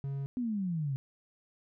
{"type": "tone", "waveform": "triangle", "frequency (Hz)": 138.2, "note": "C#3", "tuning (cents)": -5, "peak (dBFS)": -31, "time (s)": [0.04, 0.26], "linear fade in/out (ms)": 0}
{"type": "exponential sweep", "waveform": "sine", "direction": "down", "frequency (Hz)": [256.4, 130], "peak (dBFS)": -30, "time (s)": [0.37, 0.96], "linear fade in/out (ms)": 0}
{"effects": []}